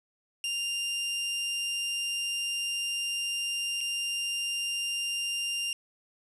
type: tone with dropouts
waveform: sawtooth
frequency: 2794 Hz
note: F7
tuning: in tune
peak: -26 dBFS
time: 0.44-5.73 s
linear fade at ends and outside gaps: 1 ms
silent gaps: 3.807-3.811 s
effects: resampled to 24000 Hz + 10-bit